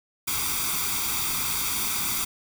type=noise with comb filter; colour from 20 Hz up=white; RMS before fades=-27 dBFS; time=0.27-2.25 s; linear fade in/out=10 ms; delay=0.85 ms; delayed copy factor=+0.75; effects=none